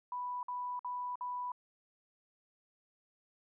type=tone bursts; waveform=sine; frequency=987.8 Hz; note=B5; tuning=in tune; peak=-36 dBFS; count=4; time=0.12-1.519 s; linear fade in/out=2 ms; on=310 ms; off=53 ms; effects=none